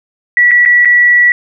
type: tone with dropouts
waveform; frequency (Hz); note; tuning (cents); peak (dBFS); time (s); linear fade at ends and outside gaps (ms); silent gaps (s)
sine; 1944; B6; -28; -4; 0.37-1.32; 1; 0.51-0.515 / 0.652-0.659 / 0.849-0.855
effects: none